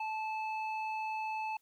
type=tone with low-pass filter; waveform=square; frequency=872 Hz; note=A5; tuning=16 cents flat; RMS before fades=-37 dBFS; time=0-1.57 s; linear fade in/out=5 ms; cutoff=2200 Hz; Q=2.5; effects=white hiss -75 dBFS RMS until 1.61 s